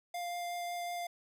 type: tone with vibrato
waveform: square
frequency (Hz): 700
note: F5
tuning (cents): +4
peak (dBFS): -37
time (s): 0.14-1.07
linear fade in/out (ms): 5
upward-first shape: triangle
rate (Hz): 5.4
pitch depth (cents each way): 9
effects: none